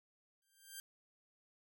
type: tone with exponential growth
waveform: 5% pulse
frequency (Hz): 1582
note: G6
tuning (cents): +15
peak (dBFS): -33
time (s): 0.42-0.8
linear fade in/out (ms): 1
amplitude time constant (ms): 82
effects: none